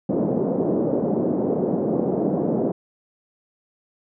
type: band-pass noise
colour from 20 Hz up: pink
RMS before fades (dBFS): -22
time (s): 0.09-2.72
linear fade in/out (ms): 5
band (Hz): 180 to 580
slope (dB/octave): 24
effects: none